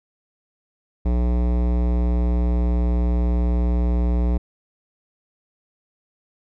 sine tone with hard clipping, 60.1 Hz, B1, 46 cents flat, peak -19 dBFS, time 1.05-4.38 s, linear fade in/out 10 ms, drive 18 dB, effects none

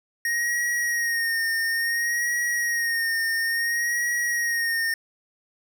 square tone with vibrato, 1864.7 Hz, A#6, in tune, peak -23 dBFS, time 0.25-4.94 s, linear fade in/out 2 ms, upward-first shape sine, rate 0.58 Hz, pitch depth 40 cents each way, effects none

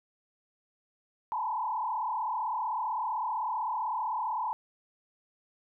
sine tone with frequency modulation, 932.3 Hz, A#5, in tune, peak -29 dBFS, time 1.32-4.53 s, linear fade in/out 0 ms, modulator 35.7 Hz, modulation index 2.4, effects none

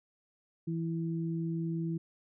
sine tone pair together, 164.81 / 330.4 Hz, E3 / E4, 0 / +4 cents, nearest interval octave, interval 1204 cents, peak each -32 / -37 dBFS, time 0.67-1.98 s, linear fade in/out 10 ms, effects none

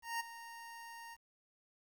25% pulse tone with ADSR envelope, 927 Hz, A#5, 10 cents flat, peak -31 dBFS, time 0.02-1.17 s, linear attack 180 ms, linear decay 16 ms, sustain -14 dB, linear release 41 ms, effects 11-bit

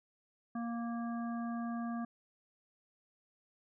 harmonic tone, 233.9 Hz, A#3, 6 cents sharp, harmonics 1 / 3 / 5 / 7, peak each -36 / -45 / -47 / -53 dBFS, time 0.55-2.05 s, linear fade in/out 5 ms, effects none

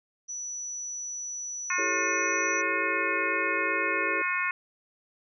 sine tone, 5920 Hz, F#8, in tune, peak -33 dBFS, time 0.28-2.62 s, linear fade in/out 20 ms
harmonic tone, 359.9 Hz, F#4, 48 cents flat, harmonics 3 / 4 / 5 / 6 / 7, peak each -32 / -32 / -32 / -32 / -32 dBFS, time 1.7-4.51 s, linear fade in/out 2 ms
sine chord, A dominant seventh, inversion second, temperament equal, 329.6 / 392 / 440 / 554.4 Hz, E4 / G4 / A4 / C#5, 0 / 0 / 0 / 0 cents, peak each -37 dBFS, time 1.78-4.22 s, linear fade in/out 5 ms
effects none

